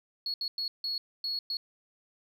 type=tone bursts at uneven times; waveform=sine; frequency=4345 Hz; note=C#8; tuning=35 cents flat; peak=-29 dBFS; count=6; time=0.26-0.34 / 0.41-0.48 / 0.58-0.68 / 0.84-0.98 / 1.24-1.39 / 1.5-1.57 s; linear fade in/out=2 ms; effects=tanh soft clip ceiling -26 dBFS